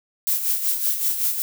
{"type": "noise with tremolo", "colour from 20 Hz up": "violet", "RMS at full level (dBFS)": -20, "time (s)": [0.27, 1.42], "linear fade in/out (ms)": 0, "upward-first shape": "sine", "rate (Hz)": 5.3, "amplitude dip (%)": 60, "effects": []}